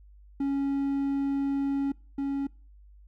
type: tone pair in turn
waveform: triangle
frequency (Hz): 277.2 / 277.2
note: C#4 / C#4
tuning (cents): 0 / 0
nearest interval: unison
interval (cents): 0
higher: neither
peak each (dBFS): -23 / -25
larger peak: first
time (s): 0.4-1.92 / 2.18-2.47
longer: first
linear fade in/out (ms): 5
effects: noise-tail reverb RT60 0.4 s tail -25 dB re dry + added 50 Hz sine -50 dBFS peak until 3.07 s